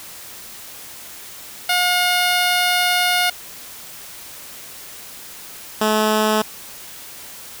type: tone pair in turn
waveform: 10% pulse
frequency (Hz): 718 / 215.4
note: F5 / A3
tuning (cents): +48 / -37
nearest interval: octave + major sixth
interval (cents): 2085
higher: first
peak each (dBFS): -7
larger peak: neither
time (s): 1.69-3.3 / 5.81-6.42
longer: first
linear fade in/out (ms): 5
effects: white hiss -37 dBFS RMS until 7.6 s